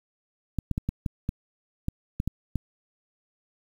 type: clicks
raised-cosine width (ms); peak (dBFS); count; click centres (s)
5; -14; 10; 0.587 / 0.713 / 0.779 / 0.89 / 1.062 / 1.291 / 1.884 / 2.201 / 2.276 / 2.557
effects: 8-bit